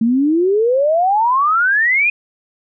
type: exponential sweep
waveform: sine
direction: up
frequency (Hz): 220 to 2506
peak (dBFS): -11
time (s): 0.01-2.1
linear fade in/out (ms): 5
effects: none